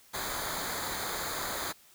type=noise with comb filter; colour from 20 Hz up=pink; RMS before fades=-35 dBFS; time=0.13-1.73 s; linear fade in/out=20 ms; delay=0.36 ms; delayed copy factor=-0.75; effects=white hiss -59 dBFS RMS until 1.94 s